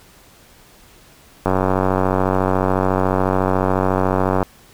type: click train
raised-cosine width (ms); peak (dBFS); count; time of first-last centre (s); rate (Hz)
1; -3; 280; 1.46-4.428; 94
effects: pink hiss -48 dBFS RMS until 4.73 s